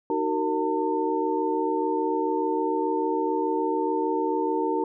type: tone cluster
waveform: sine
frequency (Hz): 310 / 376.8 / 461.7 / 901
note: D#4 / F#4 / A#4 / A5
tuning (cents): -6 / +32 / -17 / +41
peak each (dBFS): -28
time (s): 0.1-4.84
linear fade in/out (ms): 2
effects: none